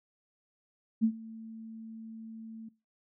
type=tone with ADSR envelope; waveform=sine; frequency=223.4 Hz; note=A3; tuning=27 cents sharp; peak=-20 dBFS; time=1.01-2.69 s; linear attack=31 ms; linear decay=74 ms; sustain=-22 dB; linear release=8 ms; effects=noise-tail reverb RT60 0.3 s tail -22 dB re dry